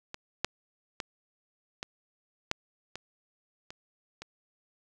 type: clicks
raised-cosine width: 0.2 ms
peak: -21 / -9 / -16 / -18 / -10 / -21 / -25 / -24 dBFS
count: 8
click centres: 0.144 / 0.446 / 1.002 / 1.829 / 2.514 / 2.956 / 3.705 / 4.22 s
effects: none